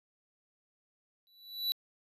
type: tone with exponential growth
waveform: square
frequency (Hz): 3951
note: B7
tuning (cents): 0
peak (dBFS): -27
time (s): 1.27-1.72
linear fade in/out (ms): 0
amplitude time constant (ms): 96
effects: resampled to 32000 Hz